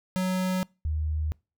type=tone pair in turn; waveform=square / sine; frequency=185.3 / 77.15 Hz; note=F#3 / D#2; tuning=+3 / -14 cents; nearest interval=octave + minor third; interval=1517 cents; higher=first; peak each=-25 dBFS; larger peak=neither; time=0.16-0.63 / 0.85-1.32 s; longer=neither; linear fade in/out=0 ms; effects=noise-tail reverb RT60 0.3 s tail -26 dB re dry